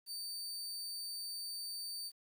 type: tone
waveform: sawtooth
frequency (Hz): 4594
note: D8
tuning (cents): -39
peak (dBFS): -38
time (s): 0.06-2.12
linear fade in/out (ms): 50
effects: 11-bit